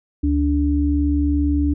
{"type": "tone pair together", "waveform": "sine", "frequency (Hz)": [72.6, 290.4], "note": ["D2", "D4"], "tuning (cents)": [-19, -19], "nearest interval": "2 octaves", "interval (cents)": 2400, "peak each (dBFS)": -18, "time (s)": [0.23, 1.74], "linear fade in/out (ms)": 10, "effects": []}